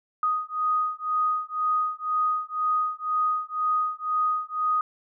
sine beating tone pair, 1244.5 / 1246.5 Hz, D#6 / D#6, 0 / +3 cents, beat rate 2 Hz, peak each -26 dBFS, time 0.23-4.81 s, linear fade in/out 2 ms, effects none

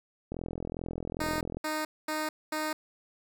click train, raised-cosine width 2 ms, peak -22 dBFS, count 54, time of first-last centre 0.32-1.57 s, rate 42.4 Hz
10% pulse tone bursts, 308.8 Hz, D#4, 13 cents flat, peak -22 dBFS, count 4, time 1.2-2.73 s, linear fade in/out 5 ms, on 210 ms, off 230 ms
effects none

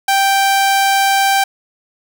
sawtooth tone, 784 Hz, G5, in tune, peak -7 dBFS, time 0.08-1.44 s, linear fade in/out 5 ms, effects none

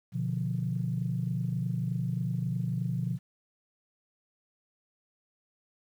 sine chord, B diminished, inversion none, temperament equal, 123.47 / 146.83 / 174.61 Hz, B2 / D3 / F3, 0 / 0 / 0 cents, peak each -31 / -34 / -32 dBFS, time 0.12-3.19 s, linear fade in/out 50 ms, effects tanh soft clip ceiling -19 dBFS + 10-bit

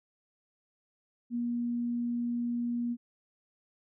sine tone, 238.8 Hz, A#3, 42 cents sharp, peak -29 dBFS, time 1.3-2.97 s, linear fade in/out 50 ms, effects none

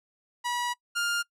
sawtooth tone pair in turn, 969 / 1405.7 Hz, B5 / F6, -33 / +11 cents, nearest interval tritone, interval 644 cents, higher second, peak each -24 / -22 dBFS, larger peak second, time 0.44-0.74 / 0.95-1.23 s, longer first, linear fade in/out 20 ms, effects noise-tail reverb RT60 0.1 s tail -24 dB re dry + low-pass 11000 Hz 12 dB/octave

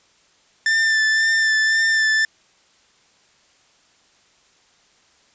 45% pulse tone with vibrato, 1775 Hz, A6, 15 cents sharp, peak -15 dBFS, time 0.66-2.25 s, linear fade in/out 2 ms, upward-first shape sine, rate 1.9 Hz, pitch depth 21 cents each way, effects white hiss -57 dBFS RMS until 5.34 s + resampled to 16000 Hz

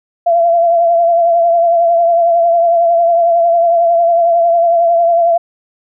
sine tone with vibrato, 680 Hz, F5, 46 cents flat, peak -7 dBFS, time 0.26-5.38 s, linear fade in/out 10 ms, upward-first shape triangle, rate 11 Hz, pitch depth 44 cents each way, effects none

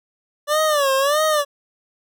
25% pulse tone with vibrato, 578 Hz, D5, 28 cents flat, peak -12 dBFS, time 0.47-1.45 s, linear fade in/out 50 ms, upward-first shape sine, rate 1.6 Hz, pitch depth 140 cents each way, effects none

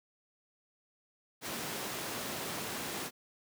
pink high-pass noise, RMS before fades -39 dBFS, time 1.41-3.11 s, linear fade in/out 50 ms, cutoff 180 Hz, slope 12 dB/octave, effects none

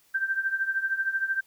sine tone with tremolo, 1568 Hz, G6, in tune, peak -21 dBFS, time 0.14-1.41 s, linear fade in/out 10 ms, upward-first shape triangle, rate 13 Hz, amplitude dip 85%, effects white hiss -63 dBFS RMS until 1.46 s

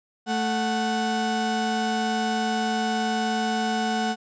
35% pulse tone pair together, 220 / 739.6 Hz, A3 / F#5, 0 / -1 cents, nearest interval octave + major sixth, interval 2099 cents, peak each -24 dBFS, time 0.26-4.16 s, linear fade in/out 50 ms, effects resampled to 16000 Hz

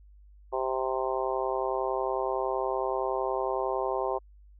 harmonic tone, 130.81 Hz, C3, in tune, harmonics 3 / 4 / 5 / 6 / 7 / 8, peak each -32 / -33 / -34 / -35 / -35 / -36 dBFS, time 0.52-4.19 s, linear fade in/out 20 ms, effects added 50 Hz sine -51 dBFS peak until 4.59 s

